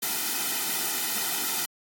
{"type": "noise with comb filter", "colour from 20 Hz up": "white", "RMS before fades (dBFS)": -28, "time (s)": [0.02, 1.66], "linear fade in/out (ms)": 10, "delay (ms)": 1.8, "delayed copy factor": -0.9, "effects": ["high-pass 200 Hz 12 dB/octave", "AAC 64 kbps"]}